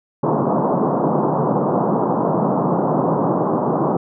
pink band-pass noise, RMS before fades -18 dBFS, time 0.23-3.97 s, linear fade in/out 5 ms, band 140 to 1100 Hz, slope 48 dB/octave, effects none

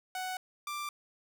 sawtooth tone pair in turn, 743 / 1179.4 Hz, F#5 / D6, +7 / +7 cents, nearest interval minor sixth, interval 800 cents, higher second, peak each -31 / -32 dBFS, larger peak first, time 0.15-0.37 / 0.67-0.89 s, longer neither, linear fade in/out 2 ms, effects 12-bit

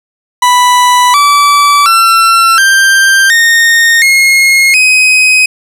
40% pulse tone with pitch steps, 987.8 / 1154.5 / 1349.4 / 1577.1 / 1843.3 / 2154 / 2518 Hz, B5 / D6 / E6 / G6 / A#6 / C7 / D#7, 0 / -30 / +40 / +10 / -20 / +50 / +20 cents, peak -3 dBFS, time 0.42-5.46 s, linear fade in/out 5 ms, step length 720 ms, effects low-pass 12000 Hz 12 dB/octave + 7-bit

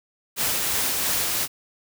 white noise with tremolo, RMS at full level -23 dBFS, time 0.36-1.48 s, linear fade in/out 50 ms, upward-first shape triangle, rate 2.9 Hz, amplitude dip 25%, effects none

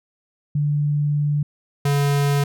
sine / square tone pair in turn, 146.83 / 142.32 Hz, D3 / C#3, 0 / +46 cents, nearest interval minor second, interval 54 cents, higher first, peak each -17 dBFS, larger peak neither, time 0.55-1.43 / 1.85-2.44 s, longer first, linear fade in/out 5 ms, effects none

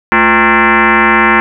sine tone with frequency modulation, 349.2 Hz, F4, in tune, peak -5 dBFS, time 0.12-1.4 s, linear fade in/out 0 ms, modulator 285 Hz, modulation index 6.8, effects none

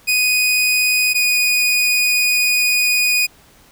sawtooth tone pair in turn, 2489 / 2473 Hz, D#7 / D#7, 0 / -11 cents, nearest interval unison, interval 11 cents, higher first, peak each -10 dBFS, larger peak neither, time 0.07-1.14 / 1.14-3.27 s, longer second, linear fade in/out 20 ms, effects pink hiss -49 dBFS RMS until 3.71 s

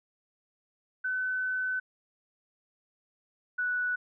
sine tone pair in turn, 1512 / 1478.3 Hz, F#6 / F#6, +37 / -2 cents, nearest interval unison, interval 39 cents, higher first, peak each -28 / -27 dBFS, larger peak second, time 1.04-1.8 / 3.58-3.96 s, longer first, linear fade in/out 10 ms, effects none

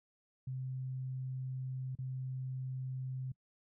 sine tone with dropouts, 130 Hz, C3, 11 cents flat, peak -37 dBFS, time 0.47-3.32 s, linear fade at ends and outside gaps 5 ms, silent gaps 1.953-1.987 s, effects noise-tail reverb RT60 0.1 s tail -24 dB re dry

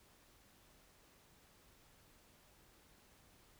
silence, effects pink hiss -67 dBFS RMS until 3.59 s

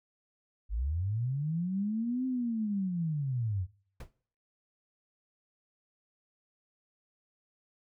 sine linear two-way sweep, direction up then down, 46.25 to 261.6 to 86 Hz, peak -29 dBFS, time 0.69-3.67 s, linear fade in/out 50 ms, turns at 2.26 s
brown noise with exponential decay, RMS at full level -34 dBFS, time 4-4.11 s, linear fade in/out 5 ms, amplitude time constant 23 ms
effects noise-tail reverb RT60 0.5 s tail -20 dB re dry

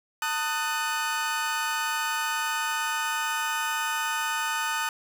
30% pulse chord, D# diminished, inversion second, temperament just, 896 / 1244.5 / 1493.4 Hz, A5 / D#6 / F#6, +31 / 0 / +16 cents, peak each -28 dBFS, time 0.22-4.89 s, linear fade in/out 2 ms, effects none

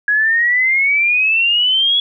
sine exponential sweep, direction up, 1661.2 to 3384 Hz, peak -11 dBFS, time 0.08-2 s, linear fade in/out 2 ms, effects none

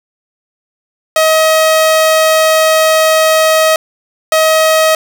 sawtooth tone pair in turn, 634 / 634 Hz, D#5 / D#5, +32 / +32 cents, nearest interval unison, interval 0 cents, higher neither, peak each -3 dBFS, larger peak neither, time 1.16-3.76 / 4.32-4.95 s, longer first, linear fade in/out 2 ms, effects none

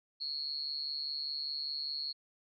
sine tone with amplitude modulation, 4300 Hz, C8, 47 cents sharp, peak -31 dBFS, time 0.2-2.13 s, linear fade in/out 20 ms, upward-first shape sine, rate 145 Hz, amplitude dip 95%, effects none

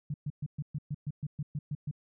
sine tone bursts, 146.83 Hz, D3, in tune, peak -31 dBFS, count 12, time 0.1-1.912 s, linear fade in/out 5 ms, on 41 ms, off 120 ms, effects none

